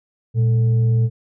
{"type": "tone with frequency modulation", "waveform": "sine", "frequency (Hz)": 116.54, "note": "A#2", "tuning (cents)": 0, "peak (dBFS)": -13, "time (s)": [0.34, 1.1], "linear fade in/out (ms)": 50, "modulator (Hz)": 325, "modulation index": 0.23, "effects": []}